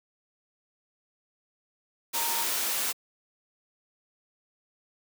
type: tone in noise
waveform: sine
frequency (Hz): 926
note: A#5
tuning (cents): -12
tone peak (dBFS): -34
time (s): 2.14-2.45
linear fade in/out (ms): 20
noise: white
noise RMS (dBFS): -29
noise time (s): 2.13-2.93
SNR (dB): -8
effects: high-pass 300 Hz 12 dB/octave